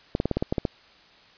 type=clicks; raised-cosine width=2 ms; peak=-10 dBFS; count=9; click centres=0.151 / 0.201 / 0.256 / 0.313 / 0.37 / 0.425 / 0.525 / 0.582 / 0.652 s; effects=white hiss -54 dBFS RMS until 1.37 s + resampled to 11025 Hz